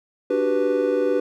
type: chord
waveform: triangle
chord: G major seventh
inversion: second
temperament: equal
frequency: 293.7 / 370 / 392 / 493.9 Hz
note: D4 / F#4 / G4 / B4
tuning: 0 / 0 / 0 / 0 cents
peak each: -24 / -25 / -22 / -19 dBFS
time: 0.3-1.2 s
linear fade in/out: 5 ms
effects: none